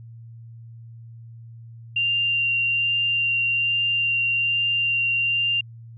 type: tone with vibrato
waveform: sine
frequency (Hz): 2777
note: F7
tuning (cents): -10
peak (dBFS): -19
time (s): 1.96-5.61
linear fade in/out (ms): 5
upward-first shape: sine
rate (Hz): 1.2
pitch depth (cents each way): 9
effects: added 115 Hz sine -39 dBFS peak until 5.97 s